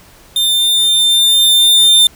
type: tone with level ramp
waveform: 45% pulse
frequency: 3599 Hz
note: A7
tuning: 38 cents sharp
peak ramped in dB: -11 to -5 dBFS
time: 0.36-2.07 s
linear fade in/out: 2 ms
effects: pink hiss -43 dBFS RMS until 2.15 s